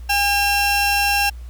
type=tone pair together; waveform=30% pulse; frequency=808 / 2718 Hz; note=G#5 / F7; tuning=-48 / -48 cents; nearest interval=octave + major sixth; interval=2100 cents; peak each=-16 dBFS; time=0.09-1.3 s; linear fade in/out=10 ms; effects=added 60 Hz sine -31 dBFS peak until 1.49 s + pink hiss -53 dBFS RMS until 1.49 s